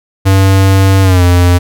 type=tone with pitch glide; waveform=square; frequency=96.5 to 88.49 Hz; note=G2 to F2; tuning=-27 to +23 cents; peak=-5 dBFS; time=0.25-1.59 s; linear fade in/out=20 ms; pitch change=-150 cents; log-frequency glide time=1.02-1.23 s; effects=none